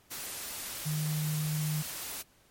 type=tone in noise; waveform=sine; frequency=153.2 Hz; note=D#3; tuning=27 cents flat; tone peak=-29 dBFS; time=0.85-1.83 s; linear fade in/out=20 ms; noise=white; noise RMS=-39 dBFS; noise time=0.1-2.23 s; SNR=+7 dB; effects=pink hiss -64 dBFS RMS until 2.5 s + MP3 64 kbps